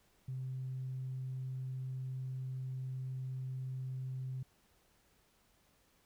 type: tone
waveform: sine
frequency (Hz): 130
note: C3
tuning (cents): -11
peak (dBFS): -37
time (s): 0.28-4.43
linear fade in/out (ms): 5
effects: tanh soft clip ceiling -33 dBFS + pink hiss -71 dBFS RMS until 6.05 s